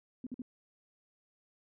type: tone bursts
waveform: sine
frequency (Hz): 250.3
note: B3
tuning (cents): +23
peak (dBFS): -37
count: 3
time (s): 0.24-0.419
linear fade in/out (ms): 2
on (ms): 27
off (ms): 49
effects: none